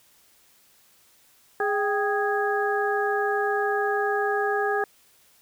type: harmonic tone with a mistuned harmonic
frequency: 413.7 Hz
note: G#4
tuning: 7 cents flat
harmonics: 1 / 2 / 3 / 4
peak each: -25 / -27 / -32 / -28 dBFS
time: 1.6-4.84 s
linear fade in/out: 2 ms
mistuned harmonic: 2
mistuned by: -87 cents
effects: white hiss -59 dBFS RMS until 5.41 s